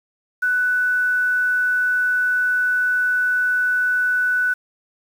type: tone with quantisation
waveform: sine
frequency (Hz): 1489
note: F#6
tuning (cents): +11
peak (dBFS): -16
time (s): 0.42-4.54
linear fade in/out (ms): 10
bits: 7
effects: none